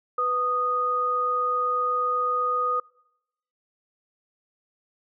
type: tone pair together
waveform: sine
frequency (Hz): 496.6 / 1238.1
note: B4 / D#6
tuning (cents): +9 / -9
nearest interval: octave + major third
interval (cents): 1582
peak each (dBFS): -30 / -22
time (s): 0.18-2.8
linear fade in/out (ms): 5
effects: noise-tail reverb RT60 0.9 s tail -26 dB re dry